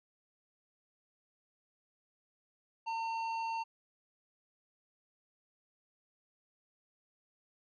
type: tone with hard clipping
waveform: sine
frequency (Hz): 907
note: A#5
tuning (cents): -48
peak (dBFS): -36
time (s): 2.86-3.64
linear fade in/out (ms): 20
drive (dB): 11
effects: low-pass 5000 Hz 12 dB/octave